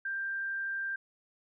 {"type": "tone", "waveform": "sine", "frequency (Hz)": 1583, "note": "G6", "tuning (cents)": 17, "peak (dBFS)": -32, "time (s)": [0.05, 0.96], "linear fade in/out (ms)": 5, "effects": []}